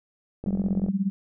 click train, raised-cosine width 2 ms, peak -21 dBFS, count 21, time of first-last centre 0.44-0.885 s, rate 44.9 Hz
sine tone with tremolo, 194.8 Hz, G3, 11 cents flat, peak -19 dBFS, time 0.47-1.1 s, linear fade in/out 0 ms, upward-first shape sine, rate 17 Hz, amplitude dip 85%
effects none

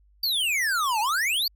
square exponential two-way sweep, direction down then up, 4699 to 820 to 4699 Hz, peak -23 dBFS, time 0.23-1.48 s, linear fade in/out 5 ms, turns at 1 s, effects added 50 Hz sine -56 dBFS peak until 1.55 s

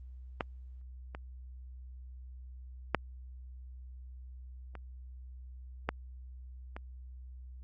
clicks, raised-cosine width 0.5 ms, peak -16 / -27 / -10 / -30 / -15 / -27 dBFS, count 6, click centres 0.408 / 1.149 / 2.947 / 4.753 / 5.89 / 6.765 s, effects added 63 Hz sine -45 dBFS peak until 7.63 s + Opus 24 kbps

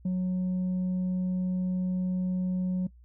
triangle tone with tanh clipping, 183.4 Hz, F#3, 15 cents flat, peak -26 dBFS, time 0.05-2.87 s, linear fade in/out 5 ms, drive 7 dB, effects noise-tail reverb RT60 0.1 s tail -20 dB re dry + added 60 Hz sine -51 dBFS peak until 3.04 s

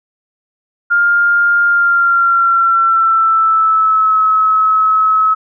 sine tone with pitch glide, 1405 to 1288.4 Hz, F6 to E6, +10 to -40 cents, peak -8 dBFS, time 0.9-5.35 s, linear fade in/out 20 ms, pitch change -150 cents, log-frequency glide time 1.66-4.18 s, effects none

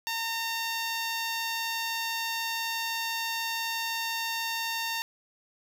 10% pulse tone, 913 Hz, A#5, 36 cents flat, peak -21 dBFS, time 0.07-5.02 s, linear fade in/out 0 ms, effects none

